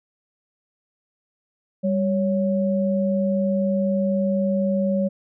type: tone pair together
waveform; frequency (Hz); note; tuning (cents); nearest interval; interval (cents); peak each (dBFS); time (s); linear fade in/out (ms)
sine; 196.93 / 557; G3 / C#5; +8 / +8; octave + tritone; 1800; -20 / -23; 1.83-5.09; 20
effects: none